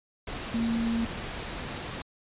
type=tone in noise; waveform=sine; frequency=230 Hz; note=A#3; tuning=23 cents flat; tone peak=-25 dBFS; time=0.54-1.05 s; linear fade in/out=5 ms; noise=pink; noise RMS=-36 dBFS; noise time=0.27-2.02 s; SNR=+8 dB; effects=resampled to 8000 Hz